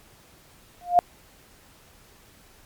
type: tone with exponential growth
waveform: sine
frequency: 706 Hz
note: F5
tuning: 19 cents sharp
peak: -9 dBFS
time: 0.81-0.99 s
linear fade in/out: 0 ms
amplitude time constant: 39 ms
effects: pink hiss -54 dBFS RMS until 2.65 s + MP3 96 kbps